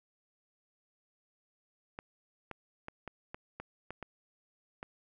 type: clicks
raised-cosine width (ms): 0.5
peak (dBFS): -26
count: 9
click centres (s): 1.989 / 2.513 / 2.884 / 3.077 / 3.345 / 3.6 / 3.906 / 4.027 / 4.829
effects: none